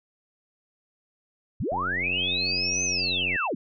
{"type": "linear two-way sweep", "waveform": "sine", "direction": "up then down", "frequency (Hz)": [55.3, 6272, 169.1], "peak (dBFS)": -25, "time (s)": [1.6, 3.55], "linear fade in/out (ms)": 5, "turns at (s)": 2.84}
{"type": "click train", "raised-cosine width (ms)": 2, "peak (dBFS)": -24, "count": 150, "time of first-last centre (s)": [1.72, 3.359], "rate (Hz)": 90.9}
{"type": "tone with pitch glide", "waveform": "sine", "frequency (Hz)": [2559, 2663], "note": ["D#7", "E7"], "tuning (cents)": [48, 17], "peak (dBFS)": -29, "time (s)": [2.03, 3.48], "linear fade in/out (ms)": 20, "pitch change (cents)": 69, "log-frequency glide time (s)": [2.95, 3.01]}
{"effects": []}